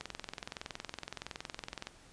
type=click train; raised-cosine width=0.2 ms; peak=-22 dBFS; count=41; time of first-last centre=0.01-1.87 s; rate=21.5 Hz; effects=pink hiss -59 dBFS RMS until 2.12 s + resampled to 22050 Hz